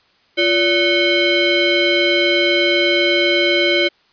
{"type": "tone with frequency modulation", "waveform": "sine", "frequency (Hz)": 1272, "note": "D#6", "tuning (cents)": 38, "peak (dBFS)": -12, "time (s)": [0.37, 3.89], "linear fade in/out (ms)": 20, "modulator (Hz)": 924, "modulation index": 2.5, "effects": ["white hiss -56 dBFS RMS until 4.12 s", "resampled to 11025 Hz"]}